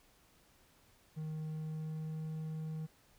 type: tone with pitch glide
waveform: triangle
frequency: 156.1 to 157.46 Hz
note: D#3 to D#3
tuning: +6 to +21 cents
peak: -36 dBFS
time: 1.16-2.87 s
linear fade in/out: 20 ms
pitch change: +15 cents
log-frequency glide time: 1.51-2.2 s
effects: pink hiss -67 dBFS RMS until 3.18 s